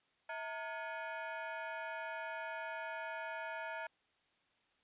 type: tone with frequency modulation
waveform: sine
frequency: 133.3 Hz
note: C3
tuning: 33 cents sharp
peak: -40 dBFS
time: 0.29-3.87 s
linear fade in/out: 5 ms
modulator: 781 Hz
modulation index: 2.4
effects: white hiss -75 dBFS RMS until 4.83 s + resampled to 8000 Hz